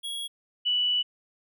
square / sine tone pair in turn, 3322 / 2959 Hz, G#7 / F#7, 0 / -1 cents, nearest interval major second, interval 201 cents, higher first, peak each -32 / -22 dBFS, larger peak second, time 0.03-0.28 / 0.65-1.03 s, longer second, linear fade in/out 20 ms, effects none

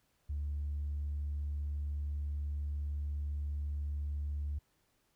triangle tone with tanh clipping, 72.9 Hz, D2, 12 cents flat, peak -34 dBFS, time 0.29-4.59 s, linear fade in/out 10 ms, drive 5 dB, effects pink hiss -75 dBFS RMS until 5.15 s

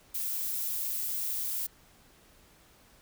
violet noise, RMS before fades -33 dBFS, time 0.14-1.67 s, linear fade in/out 10 ms, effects pink hiss -60 dBFS RMS until 3.01 s

